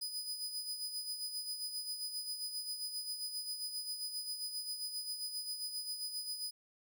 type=tone with tremolo; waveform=sawtooth; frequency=4978 Hz; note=D#8; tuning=in tune; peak=-34 dBFS; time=0.01-6.51 s; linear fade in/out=10 ms; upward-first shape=sine; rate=7.5 Hz; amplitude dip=55%; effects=none